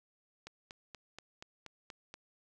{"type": "click train", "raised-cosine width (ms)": 0.2, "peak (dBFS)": -29, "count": 8, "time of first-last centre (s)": [0.47, 2.141], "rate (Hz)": 4.19, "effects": []}